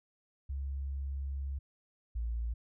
sine tone pair in turn, 68.6 / 57.69 Hz, C#2 / A#1, -17 / -17 cents, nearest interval minor third, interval 300 cents, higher first, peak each -34 / -32 dBFS, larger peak second, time 0.49-1.59 / 2.15-2.54 s, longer first, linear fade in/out 10 ms, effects none

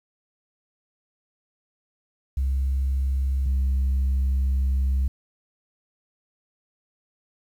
sine tone pair in turn, 67 / 66.46 Hz, C2 / C2, +42 / +28 cents, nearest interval unison, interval 14 cents, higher first, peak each -19 / -17 dBFS, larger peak second, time 2.37-3.46 / 3.46-5.08 s, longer second, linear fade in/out 5 ms, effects tanh soft clip ceiling -18 dBFS + 9-bit

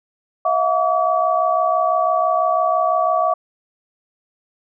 sine tone cluster, 649 / 715 / 1144 Hz, E5 / F5 / D6, -27 / +41 / -46 cents, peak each -19 dBFS, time 0.45-3.34 s, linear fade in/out 5 ms, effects none

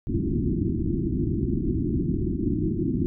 white low-pass noise, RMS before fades -25 dBFS, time 0.07-3.06 s, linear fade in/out 0 ms, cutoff 360 Hz, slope 96 dB/octave, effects none

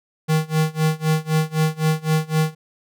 square tone with tremolo, 157 Hz, D#3, 16 cents sharp, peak -15 dBFS, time 0.28-2.55 s, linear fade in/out 20 ms, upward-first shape sine, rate 3.9 Hz, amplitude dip 95%, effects none

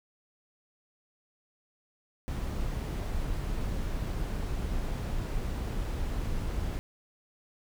brown noise, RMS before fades -32 dBFS, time 2.28-6.79 s, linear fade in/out 0 ms, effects none

